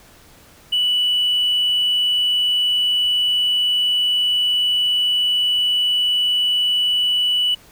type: tone with hard clipping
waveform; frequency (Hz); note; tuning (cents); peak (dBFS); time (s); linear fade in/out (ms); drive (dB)
triangle; 2960; F#7; 0; -15; 0.72-7.55; 10; 2
effects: pink hiss -48 dBFS RMS until 7.71 s